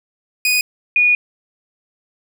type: tone pair in turn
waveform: sawtooth / sine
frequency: 2481 / 2454 Hz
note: D#7 / D#7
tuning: -6 / -25 cents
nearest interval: unison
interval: 19 cents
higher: first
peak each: -10 dBFS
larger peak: neither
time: 0.45-0.61 / 0.96-1.15 s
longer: second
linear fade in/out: 2 ms
effects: none